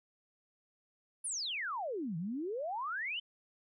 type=exponential two-way sweep; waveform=sine; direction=down then up; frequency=10548 to 155.56 to 3132 Hz; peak=-35 dBFS; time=1.24-3.2 s; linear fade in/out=10 ms; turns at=2.17 s; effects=none